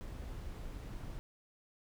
brown noise, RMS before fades -44 dBFS, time 0.01-1.19 s, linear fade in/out 0 ms, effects none

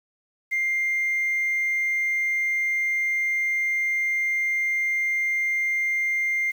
sine tone, 2100 Hz, C7, 6 cents sharp, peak -20 dBFS, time 0.51-6.52 s, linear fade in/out 20 ms, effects tanh soft clip ceiling -18 dBFS + 8-bit

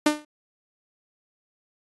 sawtooth tone with exponential decay, 299.9 Hz, D4, 36 cents sharp, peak -10 dBFS, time 0.06-0.25 s, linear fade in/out 5 ms, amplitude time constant 41 ms, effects AAC 32 kbps

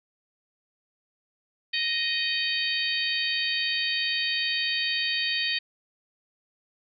harmonic tone with a mistuned harmonic, 622.3 Hz, D#5, in tune, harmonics 3 / 4 / 5 / 6 / 7, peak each -31 / -31 / -31 / -31 / -31 dBFS, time 1.73-5.59 s, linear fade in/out 10 ms, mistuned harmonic 7, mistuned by +69 cents, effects none

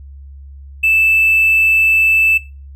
triangle tone with hard clipping, 2637 Hz, E7, in tune, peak -10 dBFS, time 0.83-2.38 s, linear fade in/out 10 ms, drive 4 dB, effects noise-tail reverb RT60 0.3 s tail -18 dB re dry + added 69 Hz sine -32 dBFS peak until 2.75 s

